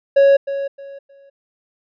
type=tone with echo; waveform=triangle; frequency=554.4 Hz; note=C#5; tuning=in tune; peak=-6 dBFS; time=0.16-0.37 s; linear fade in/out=10 ms; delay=310 ms; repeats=3; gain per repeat=-12 dB; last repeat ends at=1.3 s; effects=resampled to 11025 Hz